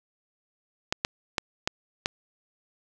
clicks, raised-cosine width 0.2 ms, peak -7 dBFS, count 5, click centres 0.925 / 1.049 / 1.382 / 1.675 / 2.059 s, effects none

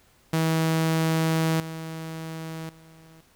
sawtooth tone with level steps, 161.3 Hz, E3, 37 cents flat, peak -17 / -29 / -45 dBFS, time 0.33-3.21 s, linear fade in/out 5 ms, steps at 1.6 / 2.69 s, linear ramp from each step 2 ms, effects pink hiss -60 dBFS RMS until 3.35 s

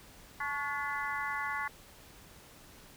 harmonic tone with a mistuned harmonic, 288.2 Hz, D4, 33 cents flat, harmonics 3 / 4 / 5 / 6 / 7, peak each -40 / -38 / -40 / -39 / -39 dBFS, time 0.4-1.68 s, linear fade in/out 5 ms, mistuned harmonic 4, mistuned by -58 cents, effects pink hiss -55 dBFS RMS until 2.96 s

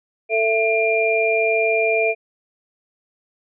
sine tone cluster, 445.1 / 667 / 2393 Hz, A4 / E5 / D7, +20 / +20 / +32 cents, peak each -20 dBFS, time 0.29-2.15 s, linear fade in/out 50 ms, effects none

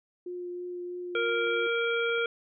sine tone with vibrato, 355.5 Hz, F4, 31 cents sharp, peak -34 dBFS, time 0.26-1.67 s, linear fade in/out 5 ms, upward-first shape triangle, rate 3.1 Hz, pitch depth 11 cents each way
harmonic tone, 466.2 Hz, A#4, in tune, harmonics 1 / 3 / 5 / 7, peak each -28 / -30 / -34 / -37 dBFS, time 1.15-2.26 s, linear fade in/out 2 ms
clicks, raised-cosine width 0.5 ms, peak -36 dBFS, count 5, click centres 1.296 / 1.469 / 1.673 / 2.102 / 2.18 s
effects none

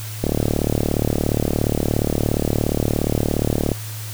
click train, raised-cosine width 2 ms, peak -5 dBFS, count 130, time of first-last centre 0.24-3.717 s, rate 37.1 Hz, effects added 108 Hz sine -29 dBFS peak until 4.13 s + white hiss -35 dBFS RMS until 4.13 s

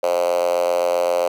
5% pulse tone with high-pass filter, 87.6 Hz, F2, 6 cents sharp, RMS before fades -19 dBFS, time 0.03-1.28 s, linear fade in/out 5 ms, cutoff 550 Hz, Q 8.5, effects none

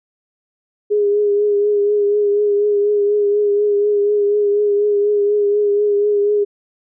sine tone with vibrato, 411.6 Hz, G#4, 16 cents flat, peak -12 dBFS, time 0.9-6.45 s, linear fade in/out 20 ms, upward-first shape triangle, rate 4.1 Hz, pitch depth 34 cents each way, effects none

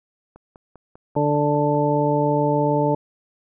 click train, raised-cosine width 1 ms, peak -30 dBFS, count 8, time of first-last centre 0.36-1.749 s, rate 5.04 Hz
harmonic tone, 146.9 Hz, D3, 1 cent sharp, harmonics 1 / 2 / 3 / 4 / 6, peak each -23 / -23 / -23 / -23 / -23 dBFS, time 1.16-2.95 s, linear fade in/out 5 ms
effects none

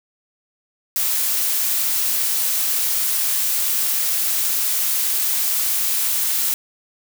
blue noise, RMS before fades -20 dBFS, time 0.96-6.54 s, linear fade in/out 0 ms, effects none

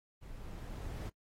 brown noise with level ramp, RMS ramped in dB -49 to -39 dBFS, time 0.21-1.1 s, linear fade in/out 20 ms, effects noise-tail reverb RT60 0.1 s tail -24 dB re dry + AAC 48 kbps

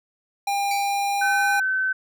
square tone with pitch glide, 802 to 807.1 Hz, G5 to G#5, +39 to -50 cents, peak -22 dBFS, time 0.47-1.6 s, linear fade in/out 5 ms, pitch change +11 cents, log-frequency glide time 1.07-1.47 s
sawtooth tone with exponential decay, 2304 Hz, D7, 34 cents flat, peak -23 dBFS, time 0.71-1.12 s, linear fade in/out 2 ms, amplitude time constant 89 ms
sine tone, 1529 Hz, G6, 44 cents flat, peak -20 dBFS, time 1.21-1.93 s, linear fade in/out 10 ms
effects none

